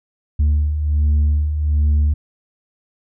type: beating tone pair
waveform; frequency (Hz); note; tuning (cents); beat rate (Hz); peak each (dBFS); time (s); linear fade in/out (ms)
sine; 73.42 / 74.72; D2 / D2; 0 / +30; 1.3; -19 / -12; 0.39-2.14; 10
effects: tanh soft clip ceiling -11 dBFS